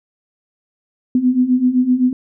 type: beating tone pair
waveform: sine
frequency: 246.9 / 254.7 Hz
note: B3 / C4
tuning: 0 / -46 cents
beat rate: 7.8 Hz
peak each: -17 / -13 dBFS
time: 1.15-2.13 s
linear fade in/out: 2 ms
effects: none